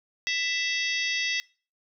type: harmonic tone with a mistuned harmonic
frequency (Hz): 662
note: E5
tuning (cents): +7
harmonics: 3 / 4 / 5 / 6 / 7 / 8 / 9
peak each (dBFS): -29 / -31 / -33 / -35 / -36 / -37 / -38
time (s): 0.27-1.4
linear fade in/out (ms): 0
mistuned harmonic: 6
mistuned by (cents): -110
effects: noise-tail reverb RT60 0.4 s tail -25 dB re dry